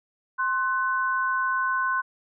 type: tone pair together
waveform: sine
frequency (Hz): 1052.9 / 1500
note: C6 / F#6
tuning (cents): +11 / +23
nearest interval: tritone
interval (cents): 612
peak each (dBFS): -25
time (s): 0.38-2.02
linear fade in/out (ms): 20
effects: none